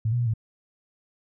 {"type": "tone with pitch steps", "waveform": "sine", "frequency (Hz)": [110.4, 121.3, 120.3, 111.3], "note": ["A2", "B2", "B2", "A2"], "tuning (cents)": [6, -31, -45, 20], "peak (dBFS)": -21, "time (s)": [0.05, 0.338], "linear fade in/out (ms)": 5, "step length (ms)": 72, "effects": []}